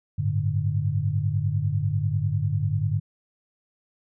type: chord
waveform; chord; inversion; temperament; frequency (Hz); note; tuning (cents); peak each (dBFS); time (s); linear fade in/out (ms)
sine; G suspended second; none; equal with one note detuned; 98 / 108.11 / 146.83; G2 / A2 / D3; 0 / -30 / 0; -26; 0.18-3; 10
effects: none